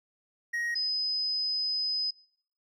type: tone pair in turn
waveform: triangle / sine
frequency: 1884 / 5030 Hz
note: A#6 / D#8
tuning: +18 / +18 cents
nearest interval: octave + perfect fourth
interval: 1700 cents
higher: second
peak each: -27 dBFS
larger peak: neither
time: 0.53-0.75 / 0.75-2.11 s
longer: second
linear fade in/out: 10 ms
effects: noise-tail reverb RT60 0.6 s tail -22 dB re dry